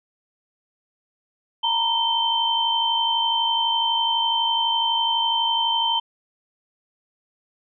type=tone cluster; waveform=sine; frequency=915 / 967 / 3107 Hz; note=A#5 / B5 / G7; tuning=-32 / -37 / -16 cents; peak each=-23 / -28 / -21 dBFS; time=1.63-6 s; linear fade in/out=10 ms; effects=none